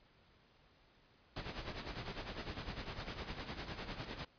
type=noise with tremolo; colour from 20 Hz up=pink; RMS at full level=-42 dBFS; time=1.36-4.25 s; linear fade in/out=5 ms; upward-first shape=sine; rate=9.9 Hz; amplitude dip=65%; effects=pink hiss -68 dBFS RMS until 4.38 s + resampled to 11025 Hz